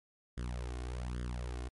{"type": "tone with flanger", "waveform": "sawtooth", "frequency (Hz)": 61.1, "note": "B1", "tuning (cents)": -18, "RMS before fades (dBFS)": -39, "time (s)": [0.37, 1.69], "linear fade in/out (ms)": 10, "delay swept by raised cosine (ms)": [0.59, 2.79], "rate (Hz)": 1.2, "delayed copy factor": 0.85, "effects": ["MP3 48 kbps"]}